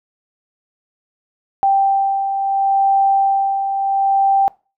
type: beating tone pair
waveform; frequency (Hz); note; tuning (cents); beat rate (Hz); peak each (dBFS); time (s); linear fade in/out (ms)
sine; 784 / 784.73; G5 / G5; 0 / +2; 0.73; -22 / -13; 1.63-4.48; 0
effects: noise-tail reverb RT60 0.3 s tail -22 dB re dry